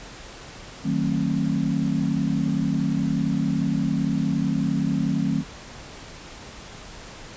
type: chord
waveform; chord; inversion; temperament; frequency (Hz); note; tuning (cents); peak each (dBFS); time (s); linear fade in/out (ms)
sine; D# diminished seventh; none; just; 155.56 / 186.68 / 224 / 268.8; D#3 / F#3 / A3 / C4; 0 / +16 / +31 / +47; -26; 0.83-5.44; 50
effects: pink hiss -41 dBFS RMS until 7.36 s + resampled to 16000 Hz